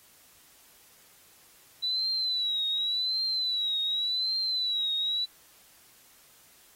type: tone with vibrato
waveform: sine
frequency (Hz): 3951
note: B7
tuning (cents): 0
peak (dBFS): -26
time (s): 1.82-5.26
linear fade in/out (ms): 20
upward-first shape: triangle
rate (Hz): 0.88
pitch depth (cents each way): 100
effects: white hiss -58 dBFS RMS until 6.75 s + AAC 48 kbps